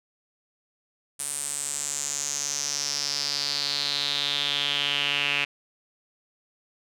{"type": "tone with band-pass filter sweep", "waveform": "sawtooth", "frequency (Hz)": 143.4, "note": "D3", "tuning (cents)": -41, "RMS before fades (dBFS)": -28, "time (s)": [1.19, 5.45], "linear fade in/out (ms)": 10, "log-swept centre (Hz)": [9200, 2600], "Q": 5.5, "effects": []}